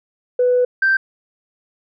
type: tone pair in turn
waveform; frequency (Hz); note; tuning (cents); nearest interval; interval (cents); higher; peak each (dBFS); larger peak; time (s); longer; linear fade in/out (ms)
sine; 495.9 / 1565.3; B4 / G6; +7 / -3; octave + minor sixth; 1990; second; -11; neither; 0.39-0.65 / 0.82-0.97; first; 5
effects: tanh soft clip ceiling -8 dBFS